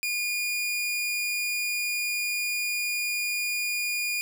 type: tone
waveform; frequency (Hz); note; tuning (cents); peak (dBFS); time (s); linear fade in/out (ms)
sawtooth; 2433; D#7; -39; -23; 0.03-4.21; 0
effects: none